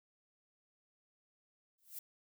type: noise with exponential growth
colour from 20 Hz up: violet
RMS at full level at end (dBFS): -41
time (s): 1.78-1.99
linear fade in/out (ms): 5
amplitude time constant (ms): 44
effects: none